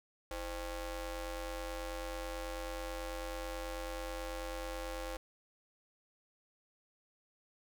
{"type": "ring-modulated tone", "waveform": "sawtooth", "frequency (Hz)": 281.6, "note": "C#4", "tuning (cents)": 27, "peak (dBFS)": -32, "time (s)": [0.31, 5.17], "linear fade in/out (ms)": 2, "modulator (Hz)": 237, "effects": []}